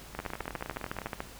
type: two click trains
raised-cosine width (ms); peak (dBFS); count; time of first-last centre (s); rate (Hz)
0.5; -18 / -23; 15 / 19; 0.19-1.204 / 0.15-1.068; 13.8 / 19.6
effects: added 50 Hz sine -51 dBFS peak until 1.39 s + pink hiss -49 dBFS RMS until 1.39 s